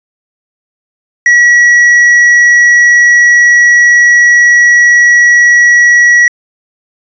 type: tone with tanh clipping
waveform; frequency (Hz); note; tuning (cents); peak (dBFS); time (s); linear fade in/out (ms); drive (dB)
sine; 1927; B6; -43; -3; 1.26-6.28; 2; 5
effects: resampled to 16000 Hz